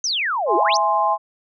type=exponential two-way sweep; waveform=sine; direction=down then up; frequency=6400 to 327.4 to 6400 Hz; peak=-19 dBFS; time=0.04-0.77 s; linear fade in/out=2 ms; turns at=0.56 s
type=chord; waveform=sine; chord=E augmented; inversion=none; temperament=equal; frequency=659.3 / 830.6 / 1046.5 Hz; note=E5 / G#5 / B#5; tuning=0 / 0 / 0 cents; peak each=-23 / -19 / -19 dBFS; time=0.46-1.18 s; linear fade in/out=50 ms
effects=none